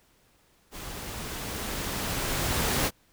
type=noise with level ramp; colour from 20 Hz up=pink; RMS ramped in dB=-40 to -25 dBFS; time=0.71-2.91 s; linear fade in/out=50 ms; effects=pink hiss -64 dBFS RMS until 3.12 s